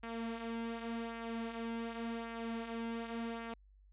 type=tone with flanger; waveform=sawtooth; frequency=230 Hz; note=A#3; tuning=23 cents flat; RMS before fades=-41 dBFS; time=0.03-3.54 s; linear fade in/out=5 ms; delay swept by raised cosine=0.23 to 6.03 ms; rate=0.88 Hz; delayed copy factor=-0.5; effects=added 49 Hz sine -60 dBFS peak until 3.92 s + resampled to 8000 Hz